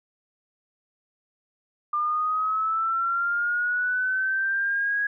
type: linear sweep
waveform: sine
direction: up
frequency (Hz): 1195 to 1661.2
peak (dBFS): -22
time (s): 1.93-5.07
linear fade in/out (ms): 5
effects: none